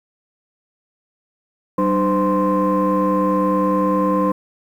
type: tone cluster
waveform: sine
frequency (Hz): 191.1 / 300.8 / 512 / 1044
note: G3 / D4 / C5 / C6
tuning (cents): -44 / +42 / -38 / -4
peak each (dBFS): -19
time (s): 1.78-4.32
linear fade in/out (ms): 5
effects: tanh soft clip ceiling -9 dBFS + 8-bit